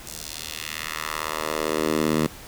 10% pulse tone with high-pass filter sweep, 77.78 Hz, D#2, in tune, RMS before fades -27 dBFS, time 0.06-2.27 s, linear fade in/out 5 ms, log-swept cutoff 6600 to 170 Hz, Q 1.2, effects pink hiss -42 dBFS RMS until 2.47 s

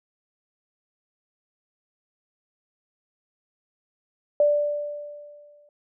sine tone with exponential decay, 587.3 Hz, D5, in tune, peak -14 dBFS, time 4.4-5.69 s, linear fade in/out 2 ms, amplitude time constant 280 ms, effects none

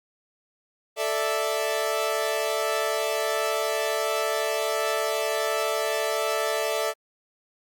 sawtooth chord, A suspended fourth, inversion none, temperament equal, 440 / 587.3 / 659.3 Hz, A4 / D5 / E5, 0 / 0 / 0 cents, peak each -25 / -25 / -24 dBFS, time 0.96-6.94 s, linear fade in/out 50 ms, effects Opus 48 kbps

